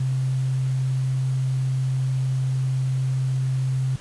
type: tone with quantisation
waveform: sine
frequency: 130.81 Hz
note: C3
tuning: in tune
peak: -20 dBFS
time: 0-3.96 s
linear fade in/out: 5 ms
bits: 8
effects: pink hiss -45 dBFS RMS until 4 s + resampled to 22050 Hz